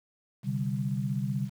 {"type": "chord", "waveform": "sine", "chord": "C suspended second", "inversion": "none", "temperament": "equal", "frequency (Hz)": [130.81, 146.83, 196], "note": ["C3", "D3", "G3"], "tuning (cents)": [0, 0, 0], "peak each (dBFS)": [-31, -33, -32], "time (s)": [0.43, 1.5], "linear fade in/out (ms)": 50, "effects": ["9-bit"]}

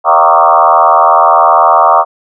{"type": "tone with frequency modulation", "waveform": "sine", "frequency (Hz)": 932.3, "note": "A#5", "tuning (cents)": 0, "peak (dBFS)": -3, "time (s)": [0.04, 2.05], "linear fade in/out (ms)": 50, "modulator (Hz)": 81.1, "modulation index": 3.9, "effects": []}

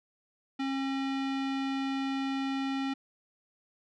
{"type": "tone with low-pass filter", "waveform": "square", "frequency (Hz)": 270, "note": "C#4", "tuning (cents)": -45, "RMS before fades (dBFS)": -32, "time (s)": [0.59, 2.94], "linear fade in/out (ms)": 10, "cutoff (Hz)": 3500, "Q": 1.4, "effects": []}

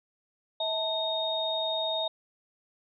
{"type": "tone cluster", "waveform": "sine", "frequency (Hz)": [644, 888, 3713], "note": ["E5", "A5", "A#7"], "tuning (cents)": [-41, 16, -8], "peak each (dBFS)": [-31, -36, -30], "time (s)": [0.6, 2.08], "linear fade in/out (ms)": 5, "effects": []}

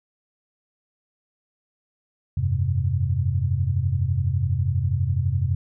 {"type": "chord", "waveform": "sine", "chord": "F suspended second", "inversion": "none", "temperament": "equal with one note detuned", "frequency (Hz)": [87.31, 99.37, 130.81], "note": ["F2", "G2", "C3"], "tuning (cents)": [0, 24, 0], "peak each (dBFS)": -24, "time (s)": [2.37, 5.55], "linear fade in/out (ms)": 5, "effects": []}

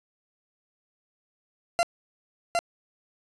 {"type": "tone with echo", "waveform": "40% pulse", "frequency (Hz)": 687, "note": "F5", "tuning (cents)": -29, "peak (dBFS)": -19, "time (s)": [1.79, 1.83], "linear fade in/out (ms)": 0, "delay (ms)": 760, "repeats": 1, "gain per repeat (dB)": -2, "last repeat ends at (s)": 2.59, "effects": ["resampled to 24000 Hz", "10-bit"]}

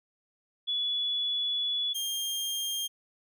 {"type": "tone pair in turn", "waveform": ["sine", "sawtooth"], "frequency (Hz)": [3415, 3207], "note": ["G#7", "G7"], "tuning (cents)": [48, 39], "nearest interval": "minor second", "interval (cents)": 109, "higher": "first", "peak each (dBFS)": [-27, -27], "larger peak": "neither", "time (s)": [[0.67, 1.94], [1.94, 2.88]], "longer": "first", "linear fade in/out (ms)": 20, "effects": []}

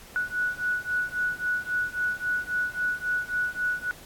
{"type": "beating tone pair", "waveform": "sine", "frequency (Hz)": [1470, 1473.7], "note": ["F#6", "F#6"], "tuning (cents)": [-12, -7], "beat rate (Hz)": 3.7, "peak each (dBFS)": [-29, -28], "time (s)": [0.16, 3.91], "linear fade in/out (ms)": 0, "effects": ["pink hiss -48 dBFS RMS until 4.05 s", "AAC 64 kbps"]}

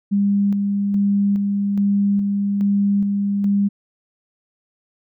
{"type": "tone with tremolo", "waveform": "sine", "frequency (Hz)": 200.9, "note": "G3", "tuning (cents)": 43, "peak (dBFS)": -14, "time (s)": [0.11, 3.69], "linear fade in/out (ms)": 20, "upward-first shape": "square", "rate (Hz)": 1.2, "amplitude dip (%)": 30, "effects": []}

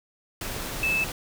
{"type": "tone in noise", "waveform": "sine", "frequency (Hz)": 2621, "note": "E7", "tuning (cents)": -11, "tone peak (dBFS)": -22, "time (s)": [0.83, 1.04], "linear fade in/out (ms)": 2, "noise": "pink", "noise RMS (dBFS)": -33, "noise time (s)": [0.41, 1.12], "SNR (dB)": 8, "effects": []}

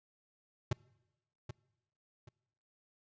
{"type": "tone with echo", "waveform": "square", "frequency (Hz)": 121.2, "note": "B2", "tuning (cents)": -32, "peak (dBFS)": -29, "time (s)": [0.71, 0.73], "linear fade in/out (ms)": 5, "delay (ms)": 780, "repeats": 2, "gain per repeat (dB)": -11, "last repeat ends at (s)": 2.29, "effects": ["noise-tail reverb RT60 1.0 s tail -24 dB re dry", "resampled to 16000 Hz"]}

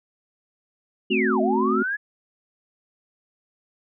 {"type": "chord", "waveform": "sine", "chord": "F# diminished", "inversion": "first", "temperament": "equal", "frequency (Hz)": [220, 261.6, 370], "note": ["A3", "C4", "F#4"], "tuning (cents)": [0, 0, 0], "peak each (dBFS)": [-24, -25, -23], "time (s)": [1.1, 1.83], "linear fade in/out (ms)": 10}
{"type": "linear two-way sweep", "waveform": "sine", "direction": "down then up", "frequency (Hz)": [2960, 610, 1724], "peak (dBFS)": -23, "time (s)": [1.1, 1.97], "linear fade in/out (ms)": 20, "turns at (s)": 1.41}
{"effects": []}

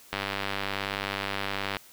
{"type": "click train", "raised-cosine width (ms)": 0.3, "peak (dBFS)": -13, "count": 163, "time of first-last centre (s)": [0.13, 1.768], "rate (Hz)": 98.9, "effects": ["white hiss -53 dBFS RMS until 1.92 s"]}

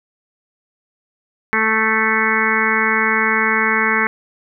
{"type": "harmonic tone", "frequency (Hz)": 220, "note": "A3", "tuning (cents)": 0, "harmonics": [1, 2, 4, 5, 6, 7, 8, 9, 10], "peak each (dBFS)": [-24, -24, -25, -23, -24, -22, -21, -21, -21], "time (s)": [1.53, 4.07], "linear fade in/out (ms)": 0, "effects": []}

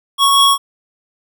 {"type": "tone pair together", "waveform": "square", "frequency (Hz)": [1108.7, 3322], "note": ["C#6", "G#7"], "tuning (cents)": [0, 0], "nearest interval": "octave + perfect fifth", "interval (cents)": 1900, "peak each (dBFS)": [-11, -13], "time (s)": [0.18, 0.58], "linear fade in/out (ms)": 50, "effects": []}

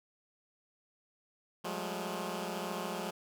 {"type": "tone cluster", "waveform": "10% pulse", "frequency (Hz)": [178.8, 200.2, 214.2], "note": ["F3", "G3", "A3"], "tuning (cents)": [41, 37, -46], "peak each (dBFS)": [-31, -33, -33], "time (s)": [1.64, 3.11], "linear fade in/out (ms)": 10, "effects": []}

